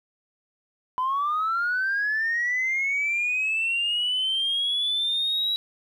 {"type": "linear sweep", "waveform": "sine", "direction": "up", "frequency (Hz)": [1000, 3900], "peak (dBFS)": -21, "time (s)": [0.98, 5.56], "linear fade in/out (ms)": 0, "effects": ["tanh soft clip ceiling -19 dBFS", "10-bit"]}